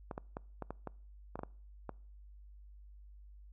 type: clicks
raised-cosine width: 1 ms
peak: -26 dBFS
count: 10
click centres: 0.112 / 0.179 / 0.369 / 0.623 / 0.706 / 0.873 / 1.356 / 1.392 / 1.434 / 1.893 s
effects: noise-tail reverb RT60 0.5 s tail -25 dB re dry + added 50 Hz sine -52 dBFS peak until 3.52 s